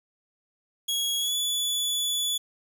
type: tone with pitch glide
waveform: sawtooth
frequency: 3322 to 3441 Hz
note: G#7 to A7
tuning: 0 to -39 cents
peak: -22 dBFS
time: 0.88-2.38 s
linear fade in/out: 10 ms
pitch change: +61 cents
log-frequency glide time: 1.19-1.36 s
effects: 9-bit